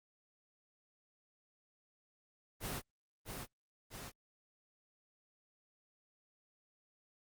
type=noise with echo; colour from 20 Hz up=pink; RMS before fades=-40 dBFS; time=2.6-2.82 s; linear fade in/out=50 ms; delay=650 ms; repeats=2; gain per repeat=-4 dB; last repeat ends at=4.12 s; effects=Opus 24 kbps